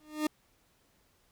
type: tone with exponential growth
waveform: 40% pulse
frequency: 304.8 Hz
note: D#4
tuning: 36 cents flat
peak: -24 dBFS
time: 0-0.27 s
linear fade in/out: 5 ms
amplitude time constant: 58 ms
effects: pink hiss -69 dBFS RMS until 1.31 s